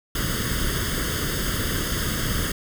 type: noise with comb filter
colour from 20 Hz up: pink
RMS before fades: -25 dBFS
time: 0.15-2.52 s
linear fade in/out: 5 ms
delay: 0.61 ms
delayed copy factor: +0.85
effects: none